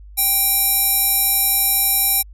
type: tone with band-pass filter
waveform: square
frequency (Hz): 784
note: G5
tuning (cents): 0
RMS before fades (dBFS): -17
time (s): 0.17-2.23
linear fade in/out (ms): 20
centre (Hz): 12000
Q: 3.1
effects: added 50 Hz sine -37 dBFS peak until 2.33 s